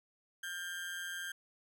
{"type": "tone with amplitude modulation", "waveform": "35% pulse", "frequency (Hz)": 1591, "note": "G6", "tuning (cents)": 25, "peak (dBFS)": -35, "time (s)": [0.43, 1.32], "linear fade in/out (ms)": 5, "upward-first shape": "sine", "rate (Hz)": 174, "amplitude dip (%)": 60, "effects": []}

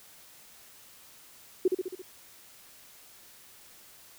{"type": "tone with echo", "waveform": "sine", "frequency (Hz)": 370, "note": "F#4", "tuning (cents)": 0, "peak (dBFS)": -19, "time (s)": [1.65, 1.68], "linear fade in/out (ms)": 5, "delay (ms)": 68, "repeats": 5, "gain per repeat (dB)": -4, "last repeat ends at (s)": 2.02, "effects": ["white hiss -54 dBFS RMS until 4.18 s"]}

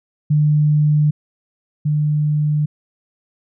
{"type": "tone pair in turn", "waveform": "sine", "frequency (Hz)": [150, 150], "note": ["D3", "D3"], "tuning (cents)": [37, 37], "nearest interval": "unison", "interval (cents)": 0, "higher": "neither", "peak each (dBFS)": [-11, -14], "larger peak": "first", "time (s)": [[0.3, 1.11], [1.85, 2.66]], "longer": "neither", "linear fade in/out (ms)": 10, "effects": []}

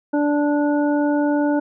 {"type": "harmonic tone", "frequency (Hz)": 292.5, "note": "D4", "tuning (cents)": -7, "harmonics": [1, 2, 3, 5], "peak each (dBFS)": [-17, -23, -27, -31], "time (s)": [0.13, 1.6], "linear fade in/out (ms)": 10, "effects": []}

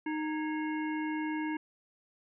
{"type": "harmonic tone with a mistuned harmonic", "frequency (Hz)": 309, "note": "D#4", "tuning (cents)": -12, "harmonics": [1, 3, 5, 7, 9], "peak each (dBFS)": [-32, -40, -43, -44, -52], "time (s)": [0.06, 1.57], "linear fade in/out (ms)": 5, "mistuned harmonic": 5, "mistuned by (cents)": 120, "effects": []}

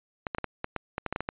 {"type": "clicks", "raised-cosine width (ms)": 0.5, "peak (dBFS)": -15, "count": 12, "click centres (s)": [0.268, 0.348, 0.384, 0.443, 0.644, 0.763, 0.981, 1.063, 1.126, 1.161, 1.206, 1.289], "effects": ["resampled to 8000 Hz"]}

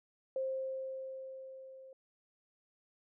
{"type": "tone with level ramp", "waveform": "sine", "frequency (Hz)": 528, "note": "C5", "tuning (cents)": 16, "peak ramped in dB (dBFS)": [-32, -51], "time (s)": [0.36, 1.93], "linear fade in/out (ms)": 2, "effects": []}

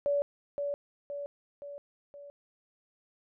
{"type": "tone with echo", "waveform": "sine", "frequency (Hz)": 572, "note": "D5", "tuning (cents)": -46, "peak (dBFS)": -25, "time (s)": [0.06, 0.22], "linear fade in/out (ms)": 0, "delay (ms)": 520, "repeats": 4, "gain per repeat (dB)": -5, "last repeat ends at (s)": 2.3, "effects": []}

